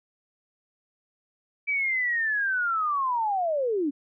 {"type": "linear sweep", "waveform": "sine", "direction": "down", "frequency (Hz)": [2315, 266.5], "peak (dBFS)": -23, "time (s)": [1.67, 3.91], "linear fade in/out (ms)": 20, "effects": []}